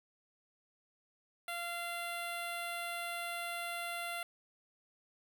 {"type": "tone with notch filter", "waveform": "10% pulse", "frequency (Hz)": 690, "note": "F5", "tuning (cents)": -21, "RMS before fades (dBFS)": -40, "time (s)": [1.48, 4.23], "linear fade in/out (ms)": 2, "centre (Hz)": 5200, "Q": 1.4, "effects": []}